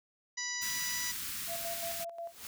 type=harmonic tone; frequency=982 Hz; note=B5; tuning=10 cents flat; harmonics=1 / 2 / 3 / 4 / 5 / 6 / 7; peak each=-50 / -39 / -51 / -46 / -42 / -39 / -44 dBFS; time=0.37-1.12 s; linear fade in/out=10 ms
type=band-stop noise; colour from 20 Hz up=white; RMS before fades=-39 dBFS; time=0.61-2.05 s; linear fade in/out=20 ms; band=290 to 1200 Hz; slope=24 dB/octave
type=tone with tremolo; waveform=sine; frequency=678 Hz; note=E5; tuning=49 cents sharp; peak=-37 dBFS; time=1.47-2.33 s; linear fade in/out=50 ms; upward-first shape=square; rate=5.6 Hz; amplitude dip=60%
type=noise with exponential growth; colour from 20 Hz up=white; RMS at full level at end=-42 dBFS; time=2.11-2.47 s; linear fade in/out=1 ms; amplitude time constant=77 ms
effects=none